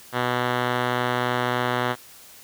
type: tone with low-pass filter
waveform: 5% pulse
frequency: 123.47 Hz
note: B2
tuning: in tune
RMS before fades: -24 dBFS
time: 0.12-1.96 s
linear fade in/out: 50 ms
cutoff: 2600 Hz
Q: 1.7
effects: white hiss -47 dBFS RMS until 2.43 s